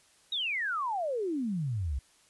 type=exponential sweep; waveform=sine; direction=down; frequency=3852 to 61.74 Hz; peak=-29 dBFS; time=0.32-1.99 s; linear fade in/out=5 ms; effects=white hiss -63 dBFS RMS until 2.29 s + resampled to 24000 Hz